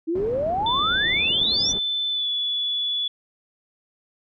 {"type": "exponential sweep", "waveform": "sine", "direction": "up", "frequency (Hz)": [312.8, 6090], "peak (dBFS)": -21, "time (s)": [0.07, 1.73], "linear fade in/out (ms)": 20}
{"type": "low-pass noise", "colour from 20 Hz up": "white", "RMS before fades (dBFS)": -35, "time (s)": [0.15, 1.79], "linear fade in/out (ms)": 5, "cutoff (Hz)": 400, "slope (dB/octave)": 12}
{"type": "tone with pitch glide", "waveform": "sine", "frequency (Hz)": [3520, 3428], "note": ["A7", "A7"], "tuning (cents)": [0, -46], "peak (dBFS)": -22, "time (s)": [0.66, 3.08], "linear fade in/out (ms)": 5, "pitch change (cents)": -46, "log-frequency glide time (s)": [2.11, 2.28]}
{"effects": []}